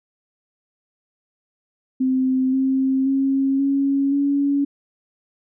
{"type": "tone with pitch steps", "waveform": "sine", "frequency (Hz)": [260, 265.3, 270.7, 276.3, 281.9], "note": ["C4", "C4", "C#4", "C#4", "C#4"], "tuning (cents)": [-11, 24, -41, -6, 29], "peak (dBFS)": -16, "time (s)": [2, 4.65], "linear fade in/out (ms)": 10, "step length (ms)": 530, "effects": []}